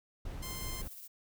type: noise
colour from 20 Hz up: brown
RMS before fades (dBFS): -41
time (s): 0.25-0.88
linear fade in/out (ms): 5
type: tone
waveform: 5% pulse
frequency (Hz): 1046.5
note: C6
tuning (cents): 0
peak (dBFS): -30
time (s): 0.42-0.82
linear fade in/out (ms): 10
type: noise with tremolo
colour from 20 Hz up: violet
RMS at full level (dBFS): -47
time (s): 0.44-1.08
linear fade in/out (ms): 10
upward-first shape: sine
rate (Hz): 17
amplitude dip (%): 40
effects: none